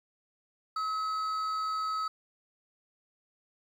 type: tone pair together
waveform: sine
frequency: 1283 / 4572 Hz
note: E6 / D8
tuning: -47 / -47 cents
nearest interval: octave + minor seventh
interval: 2200 cents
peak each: -28 / -40 dBFS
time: 0.76-2.08 s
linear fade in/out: 5 ms
effects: tanh soft clip ceiling -27 dBFS + 10-bit